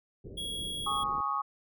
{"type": "low-pass noise", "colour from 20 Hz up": "pink", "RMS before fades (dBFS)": -45, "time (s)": [0.24, 1.21], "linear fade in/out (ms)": 5, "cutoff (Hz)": 530, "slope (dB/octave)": 48}
{"type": "tone", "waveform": "square", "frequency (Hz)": 3322, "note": "G#7", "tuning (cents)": 0, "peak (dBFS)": -35, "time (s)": [0.37, 1.04], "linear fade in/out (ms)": 10}
{"type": "chord", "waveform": "sine", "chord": "Ab suspended fourth", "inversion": "none", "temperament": "just", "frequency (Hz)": [830.6, 1107.5, 1245.9], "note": ["Ab5", "Db6", "Eb6"], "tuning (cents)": [0, -2, 2], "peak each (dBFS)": [-37, -31, -33], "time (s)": [0.86, 1.42], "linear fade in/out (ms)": 10}
{"effects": []}